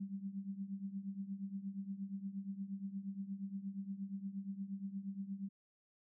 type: tone with tremolo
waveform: sine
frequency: 196 Hz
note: G3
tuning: in tune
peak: -37 dBFS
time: 0-5.49 s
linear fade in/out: 10 ms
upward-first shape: triangle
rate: 8.5 Hz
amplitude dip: 85%
effects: none